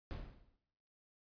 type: noise with exponential decay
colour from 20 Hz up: brown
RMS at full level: -38 dBFS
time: 0.11-0.56 s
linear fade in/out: 0 ms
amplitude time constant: 97 ms
effects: noise-tail reverb RT60 0.9 s tail -18 dB re dry + resampled to 11025 Hz